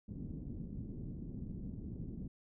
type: low-pass noise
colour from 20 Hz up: white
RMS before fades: -44 dBFS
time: 0.08-2.28 s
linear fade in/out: 10 ms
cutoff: 250 Hz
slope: 24 dB/octave
effects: none